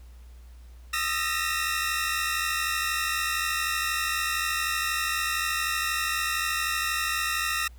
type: tone cluster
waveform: sawtooth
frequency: 1239 / 1331 / 1833 / 1906 / 2706 Hz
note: D#6 / E6 / A#6 / A#6 / E7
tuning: -8 / +16 / -30 / +38 / +45 cents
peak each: -29 dBFS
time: 0.93-7.68 s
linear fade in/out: 5 ms
effects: added 60 Hz sine -44 dBFS peak until 7.78 s + pink hiss -61 dBFS RMS until 7.78 s